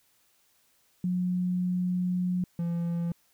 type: tone pair in turn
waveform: sine / triangle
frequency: 180.5 / 170.32 Hz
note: F#3 / F3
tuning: -43 / -43 cents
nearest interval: minor second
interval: 100 cents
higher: first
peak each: -25 / -25 dBFS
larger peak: neither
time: 1.04-2.44 / 2.59-3.12 s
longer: first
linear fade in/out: 2 ms
effects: white hiss -67 dBFS RMS until 3.33 s